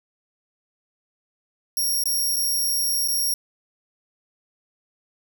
10% pulse tone with dropouts, 5588 Hz, F8, in tune, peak -15 dBFS, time 1.77-3.34 s, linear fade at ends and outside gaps 2 ms, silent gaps 2.038-2.056 / 2.361-2.365 / 3.077-3.083 s, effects none

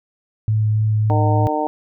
sine tone with vibrato, 107.9 Hz, A2, 33 cents flat, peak -14 dBFS, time 0.48-1.47 s, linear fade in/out 0 ms, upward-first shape sine, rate 3.5 Hz, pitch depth 10 cents each way
harmonic tone, 152.1 Hz, D#3, 39 cents flat, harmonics 2 / 3 / 4 / 5 / 6, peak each -24 / -26 / -24 / -23 / -24 dBFS, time 1.1-1.67 s, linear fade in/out 0 ms
effects none

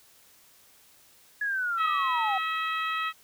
sine linear sweep, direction down, 1700 to 749 Hz, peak -26 dBFS, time 1.41-2.38 s, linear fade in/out 5 ms
harmonic tone, 644 Hz, E5, 41 cents flat, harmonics 2 / 3 / 4 / 5 / 6, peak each -29 / -34 / -35 / -39 / -43 dBFS, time 1.77-3.13 s, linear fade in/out 50 ms
effects white hiss -58 dBFS RMS until 3.23 s

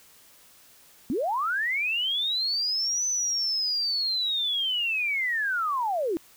sine linear two-way sweep, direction up then down, 213.1 to 6100 to 302.1 Hz, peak -24 dBFS, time 1.1-6.17 s, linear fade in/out 0 ms, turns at 3.07 s, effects white hiss -55 dBFS RMS until 6.36 s

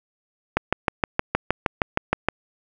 click train, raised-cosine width 0.5 ms, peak -3 dBFS, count 12, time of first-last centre 0.57-2.286 s, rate 6.41 Hz, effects none

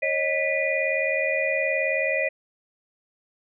sine tone cluster, 544 / 623 / 1979 / 2442 Hz, C#5 / D#5 / B6 / D#7, -33 / +2 / +3 / -33 cents, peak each -27 dBFS, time 0.02-2.29 s, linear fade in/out 10 ms, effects none

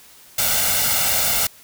white noise with comb filter, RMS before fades -19 dBFS, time 0.38-1.47 s, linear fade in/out 5 ms, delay 1.4 ms, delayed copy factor +0.7, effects white hiss -47 dBFS RMS until 1.63 s

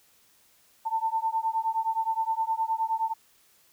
sine beating tone pair, 890 / 899.6 Hz, A5 / A5, +20 / +38 cents, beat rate 9.6 Hz, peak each -28 dBFS, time 0.85-3.14 s, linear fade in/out 20 ms, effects white hiss -62 dBFS RMS until 3.72 s

